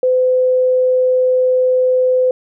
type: tone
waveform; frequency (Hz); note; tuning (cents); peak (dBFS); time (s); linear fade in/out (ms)
sine; 509; C5; -48; -10; 0.03-2.31; 2
effects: none